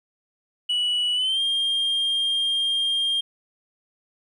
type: tone with pitch glide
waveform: sine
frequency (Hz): 2943 to 3209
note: F#7 to G7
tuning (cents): -10 to +40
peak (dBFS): -18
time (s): 0.69-3.21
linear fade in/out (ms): 10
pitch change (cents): +150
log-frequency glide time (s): 1.14-1.41
effects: tanh soft clip ceiling -19 dBFS + 10-bit